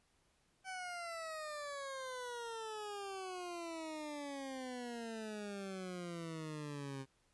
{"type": "exponential sweep", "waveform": "20% pulse", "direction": "down", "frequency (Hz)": [764, 132.8], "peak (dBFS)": -38, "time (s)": [0.64, 7.06], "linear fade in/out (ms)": 50, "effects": ["pink hiss -75 dBFS RMS until 7.33 s", "resampled to 24000 Hz"]}